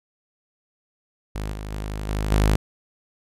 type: tone with level steps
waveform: sawtooth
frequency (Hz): 51.91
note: G#1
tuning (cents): 0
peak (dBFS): -23 / -27 / -24 / -19 / -12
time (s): 1.35-2.56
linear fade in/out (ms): 5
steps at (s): 1.53 / 1.71 / 2.09 / 2.31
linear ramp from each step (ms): 2
effects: resampled to 32000 Hz